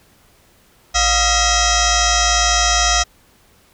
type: tone with frequency modulation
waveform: sine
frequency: 2559 Hz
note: D#7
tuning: 48 cents sharp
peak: -12 dBFS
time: 0.94-3.04 s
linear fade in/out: 20 ms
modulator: 654 Hz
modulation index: 6.1
effects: pink hiss -53 dBFS RMS until 3.73 s